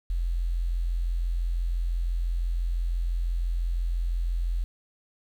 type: tone with quantisation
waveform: sine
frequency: 42.95 Hz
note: F1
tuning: 28 cents flat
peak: -24 dBFS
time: 0.1-4.64 s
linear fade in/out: 0 ms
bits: 9
effects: none